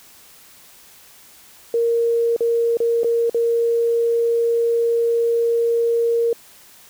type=tone with dropouts; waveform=sine; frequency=465.8 Hz; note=A#4; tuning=1 cent flat; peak=-15 dBFS; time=1.74-6.33 s; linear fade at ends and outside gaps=2 ms; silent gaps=2.364-2.406 / 2.771-2.802 / 3.034-3.044 / 3.297-3.345 s; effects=white hiss -47 dBFS RMS until 6.89 s

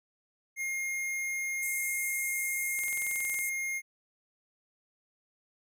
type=tone; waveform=square; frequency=2133 Hz; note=C7; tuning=33 cents sharp; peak=-32 dBFS; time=0.56-3.82 s; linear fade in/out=50 ms
type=band-pass noise; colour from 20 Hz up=pink; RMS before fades=-38 dBFS; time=1.62-3.5 s; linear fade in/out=10 ms; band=7700 to 14000 Hz; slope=48 dB/octave
type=click train; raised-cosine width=0.2 ms; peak=-29 dBFS; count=14; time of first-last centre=2.79-3.389 s; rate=21.7 Hz
effects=none

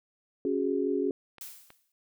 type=chord; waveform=sine; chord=C# suspended fourth; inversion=none; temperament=equal; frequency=277.2 / 370 / 415.3 Hz; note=C#4 / F#4 / G#4; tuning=0 / 0 / 0 cents; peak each=-30 dBFS; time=0.45-1.11 s; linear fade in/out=2 ms
type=clicks; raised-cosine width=0.3 ms; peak=-33 dBFS; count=2; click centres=1.383 / 1.704 s
type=noise with exponential decay; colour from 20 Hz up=blue; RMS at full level=-39 dBFS; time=1.41-1.92 s; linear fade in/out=2 ms; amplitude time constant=110 ms
effects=none

